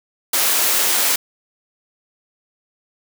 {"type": "high-pass noise", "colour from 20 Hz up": "white", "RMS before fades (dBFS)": -17, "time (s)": [0.33, 1.16], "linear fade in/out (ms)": 5, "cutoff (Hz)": 330, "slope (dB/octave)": 12, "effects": []}